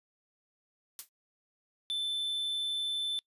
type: noise with exponential decay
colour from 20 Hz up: blue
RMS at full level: -35 dBFS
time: 0.99-1.09 s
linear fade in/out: 1 ms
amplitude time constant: 21 ms
type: tone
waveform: triangle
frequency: 3528 Hz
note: A7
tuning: 4 cents sharp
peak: -29 dBFS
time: 1.9-3.19 s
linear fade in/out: 0 ms
effects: noise-tail reverb RT60 0.1 s tail -25 dB re dry + resampled to 32000 Hz